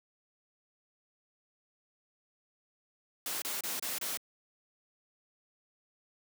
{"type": "noise bursts", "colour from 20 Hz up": "white", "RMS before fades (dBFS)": -36, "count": 5, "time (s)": [3.26, 4.172], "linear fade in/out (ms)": 2, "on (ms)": 160, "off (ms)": 28, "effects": ["high-pass 200 Hz 12 dB/octave"]}